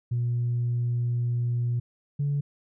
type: tone pair in turn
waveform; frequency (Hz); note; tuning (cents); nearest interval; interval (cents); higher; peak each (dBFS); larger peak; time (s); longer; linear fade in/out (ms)
sine; 120.3 / 143.06; B2 / D3; -45 / -45; minor third; 300; second; -22; neither; 0.11-1.8 / 2.19-2.41; first; 10
effects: tanh soft clip ceiling -20 dBFS